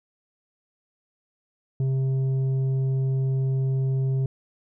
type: tone with tanh clipping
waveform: sine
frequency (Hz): 133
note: C3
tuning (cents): +29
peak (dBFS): -22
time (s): 1.8-4.26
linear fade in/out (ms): 2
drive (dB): 6
effects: none